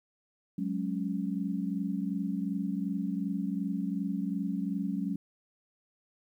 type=chord; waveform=sine; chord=F# suspended second; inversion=none; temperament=equal; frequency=185 / 207.7 / 277.2 Hz; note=F#3 / G#3 / C#4; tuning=0 / 0 / 0 cents; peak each=-33 / -34 / -35 dBFS; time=0.58-5.16 s; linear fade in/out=5 ms; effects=11-bit